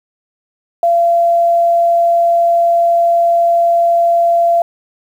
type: tone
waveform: sine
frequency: 683 Hz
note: F5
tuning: 39 cents flat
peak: -8 dBFS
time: 0.83-4.62 s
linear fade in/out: 2 ms
effects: 7-bit